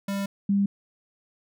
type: tone pair in turn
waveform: square / sine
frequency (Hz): 198.2 / 199.58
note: G3 / G3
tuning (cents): +19 / +31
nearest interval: unison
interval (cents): 12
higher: second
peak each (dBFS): -27 / -19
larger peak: second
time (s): 0.08-0.26 / 0.49-0.66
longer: first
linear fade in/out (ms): 5
effects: none